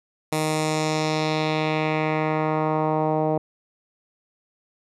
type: tone with low-pass filter sweep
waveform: 10% pulse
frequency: 155.56 Hz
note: D#3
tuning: in tune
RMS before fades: -23 dBFS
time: 0.32-3.38 s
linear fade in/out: 5 ms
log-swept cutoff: 11000 to 660 Hz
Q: 1.6
effects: none